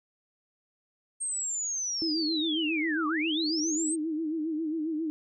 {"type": "linear two-way sweep", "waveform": "sine", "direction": "down then up", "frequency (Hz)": [8560, 1116, 8560], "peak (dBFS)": -29, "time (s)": [1.2, 3.96], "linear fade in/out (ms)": 20, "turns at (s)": 3.08}
{"type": "tone with vibrato", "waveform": "sine", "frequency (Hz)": 315.6, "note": "D#4", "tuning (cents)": 25, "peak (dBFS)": -28, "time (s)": [2.02, 5.1], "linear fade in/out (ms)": 0, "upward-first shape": "sine", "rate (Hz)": 7.4, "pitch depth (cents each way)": 83}
{"effects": []}